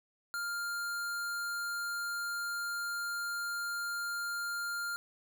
square tone, 1400 Hz, F6, 4 cents sharp, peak -35 dBFS, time 0.34-4.96 s, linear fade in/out 0 ms, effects none

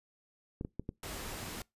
clicks, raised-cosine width 3 ms, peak -24 dBFS, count 4, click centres 0.611 / 0.649 / 0.796 / 0.891 s
pink noise, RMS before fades -42 dBFS, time 1.03-1.62 s, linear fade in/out 2 ms
effects noise-tail reverb RT60 0.2 s tail -24 dB re dry + resampled to 32000 Hz

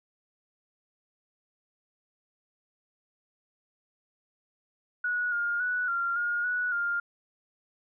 sine tone with pitch steps, 1462 / 1414 / 1476 / 1385 / 1425 / 1471 / 1403 Hz, F#6 / F6 / F#6 / F6 / F6 / F#6 / F6, -21 / +21 / -5 / -15 / +34 / -11 / +8 cents, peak -26 dBFS, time 5.04-7 s, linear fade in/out 5 ms, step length 280 ms, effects none

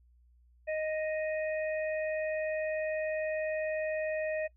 harmonic tone, 622.3 Hz, D#5, in tune, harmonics 1 / 3 / 4, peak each -31 / -41 / -43 dBFS, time 0.67-4.48 s, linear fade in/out 20 ms, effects noise-tail reverb RT60 0.1 s tail -20 dB re dry + added 60 Hz sine -60 dBFS peak until 4.56 s

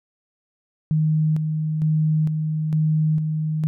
sine tone with tremolo, 155.56 Hz, D#3, in tune, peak -16 dBFS, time 0.91-3.67 s, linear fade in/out 0 ms, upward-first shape square, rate 1.1 Hz, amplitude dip 40%, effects none

